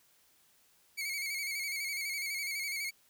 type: tone with vibrato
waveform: sawtooth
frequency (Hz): 2217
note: C#7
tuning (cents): 0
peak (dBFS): -31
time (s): 0.97-2.91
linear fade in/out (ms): 20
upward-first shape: square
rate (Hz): 12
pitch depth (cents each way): 49
effects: white hiss -67 dBFS RMS until 3.09 s